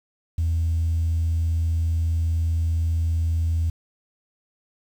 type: tone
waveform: sine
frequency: 82.41 Hz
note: E2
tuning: in tune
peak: -18 dBFS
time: 0.38-3.7 s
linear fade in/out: 5 ms
effects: tanh soft clip ceiling -16 dBFS + 8-bit